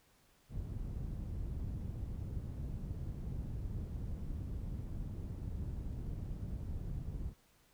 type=low-pass noise; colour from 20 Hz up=white; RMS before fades=-41 dBFS; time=0.49-7.34 s; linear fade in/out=50 ms; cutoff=100 Hz; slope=12 dB/octave; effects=pink hiss -69 dBFS RMS until 7.73 s